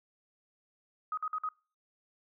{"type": "tone bursts", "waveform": "sine", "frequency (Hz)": 1257, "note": "D#6", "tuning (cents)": 17, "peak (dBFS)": -31, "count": 4, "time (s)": [1.12, 1.489], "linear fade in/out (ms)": 2, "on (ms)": 54, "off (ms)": 51, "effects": ["noise-tail reverb RT60 0.4 s tail -26 dB re dry"]}